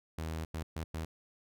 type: tone bursts at uneven times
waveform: sawtooth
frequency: 80.2 Hz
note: E2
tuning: 47 cents flat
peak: -32 dBFS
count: 4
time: 0.18-0.45 / 0.54-0.63 / 0.76-0.84 / 0.94-1.05 s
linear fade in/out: 5 ms
effects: none